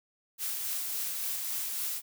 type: noise with tremolo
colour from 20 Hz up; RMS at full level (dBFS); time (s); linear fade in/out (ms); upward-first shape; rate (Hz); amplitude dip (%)
blue; -33; 0.38-2.02; 50; sine; 3.6; 25
effects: none